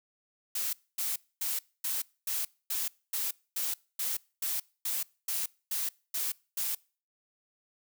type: noise bursts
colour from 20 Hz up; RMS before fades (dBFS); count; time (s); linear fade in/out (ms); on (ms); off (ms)
blue; -32; 15; 0.55-6.75; 5; 180; 250
effects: noise-tail reverb RT60 0.4 s tail -25 dB re dry